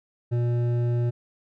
triangle tone with hard clipping, 120 Hz, B2, 49 cents flat, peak -23 dBFS, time 0.31-1.11 s, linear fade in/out 20 ms, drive 13 dB, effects none

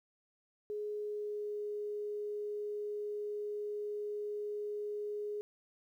sine tone with pitch glide, 419.1 to 416.4 Hz, G#4 to G#4, +16 to +5 cents, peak -36 dBFS, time 0.7-5.41 s, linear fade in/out 0 ms, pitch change -11 cents, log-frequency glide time 0.88-1.61 s, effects 12-bit

